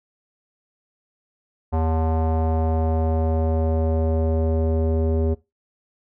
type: tone with low-pass filter sweep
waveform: square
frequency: 80.3 Hz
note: E2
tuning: 45 cents flat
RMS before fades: -21 dBFS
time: 1.72-5.35 s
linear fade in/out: 20 ms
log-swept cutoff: 830 to 470 Hz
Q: 2.9
effects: noise-tail reverb RT60 0.2 s tail -18 dB re dry